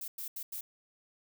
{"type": "noise bursts at uneven times", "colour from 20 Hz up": "violet", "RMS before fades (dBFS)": -40, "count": 4, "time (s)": [[0.01, 0.08], [0.18, 0.28], [0.36, 0.43], [0.52, 0.61]], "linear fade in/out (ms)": 5, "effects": []}